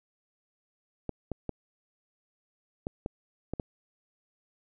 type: clicks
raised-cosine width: 2 ms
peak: -19 dBFS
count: 7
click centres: 1.093 / 1.317 / 1.493 / 2.869 / 3.061 / 3.536 / 3.598 s
effects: none